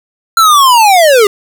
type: linear sweep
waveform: square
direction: down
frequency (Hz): 1370 to 392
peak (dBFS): -4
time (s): 0.37-1.27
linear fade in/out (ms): 2
effects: none